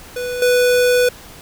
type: tone with level steps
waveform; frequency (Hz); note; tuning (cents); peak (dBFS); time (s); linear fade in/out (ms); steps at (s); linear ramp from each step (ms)
square; 493.9; B4; 0; -22 / -12; 0.16-1.09; 5; 0.42; 2
effects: pink hiss -39 dBFS RMS until 1.41 s